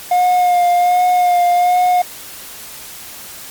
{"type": "tone with vibrato", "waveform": "triangle", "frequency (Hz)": 714, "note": "F5", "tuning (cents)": 38, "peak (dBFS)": -8, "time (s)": [0.11, 2.02], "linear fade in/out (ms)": 5, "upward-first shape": "sine", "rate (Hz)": 1.3, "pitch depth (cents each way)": 24, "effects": ["white hiss -33 dBFS RMS until 3.5 s", "Opus 48 kbps"]}